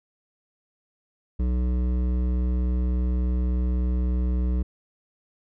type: tone with hard clipping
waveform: sine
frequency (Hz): 61.74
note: B1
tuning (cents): 0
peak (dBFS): -23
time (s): 1.39-4.63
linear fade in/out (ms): 10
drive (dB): 12
effects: none